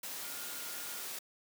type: tone in noise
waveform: sine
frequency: 1420 Hz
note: F6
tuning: 28 cents sharp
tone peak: -53 dBFS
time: 0.23-1.03 s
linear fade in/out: 5 ms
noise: white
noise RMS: -42 dBFS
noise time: 0.03-1.19 s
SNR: -14 dB
effects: high-pass 200 Hz 12 dB/octave